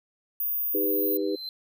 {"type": "tone", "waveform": "sine", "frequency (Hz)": 14917, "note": "A#9", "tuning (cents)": 0, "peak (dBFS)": -25, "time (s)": [0.4, 1.17], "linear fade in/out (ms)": 2}
{"type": "chord", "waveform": "sine", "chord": "Eb augmented", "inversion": "none", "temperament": "equal with one note detuned", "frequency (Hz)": [311.1, 396.8, 493.9], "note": ["Eb4", "G4", "B4"], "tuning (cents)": [0, 21, 0], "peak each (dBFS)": [-29, -28, -31], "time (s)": [0.74, 1.36], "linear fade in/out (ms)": 10}
{"type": "tone with exponential growth", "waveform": "triangle", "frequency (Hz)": 4087, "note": "C8", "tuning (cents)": -41, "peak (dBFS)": -30, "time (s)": [0.8, 1.49], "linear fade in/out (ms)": 1, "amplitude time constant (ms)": 150}
{"effects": []}